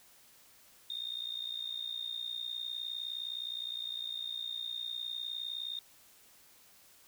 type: tone with amplitude modulation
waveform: sine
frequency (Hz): 3668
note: A#7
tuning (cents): -29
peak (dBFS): -33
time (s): 0.9-5.79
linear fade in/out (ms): 2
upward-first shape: sine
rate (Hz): 59.6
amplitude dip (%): 80
effects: white hiss -61 dBFS RMS until 7.07 s